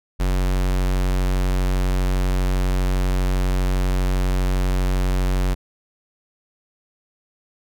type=tone; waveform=square; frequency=46.25 Hz; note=F#1; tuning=in tune; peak=-18 dBFS; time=0.19-5.55 s; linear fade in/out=20 ms; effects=none